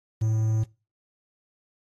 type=tone with quantisation; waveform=triangle; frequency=110 Hz; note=A2; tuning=in tune; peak=-19 dBFS; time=0.21-0.64 s; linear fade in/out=10 ms; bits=8; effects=noise-tail reverb RT60 0.3 s tail -22 dB re dry + AAC 32 kbps